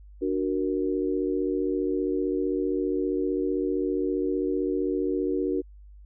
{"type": "chord", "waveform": "sine", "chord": "D augmented", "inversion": "none", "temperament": "equal with one note detuned", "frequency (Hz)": [294.7, 370, 466.2], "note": ["D4", "F#4", "A#4"], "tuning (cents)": [6, 0, 0], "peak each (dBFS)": [-28, -27, -30], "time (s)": [0.21, 5.62], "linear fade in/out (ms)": 20, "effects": ["added 50 Hz sine -45 dBFS peak until 6.05 s"]}